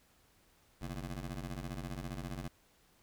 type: ring-modulated tone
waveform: 20% pulse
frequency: 92.5 Hz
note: F#2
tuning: in tune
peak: -32 dBFS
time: 0.81-2.48 s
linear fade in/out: 5 ms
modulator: 38.8 Hz
effects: pink hiss -68 dBFS RMS until 3.02 s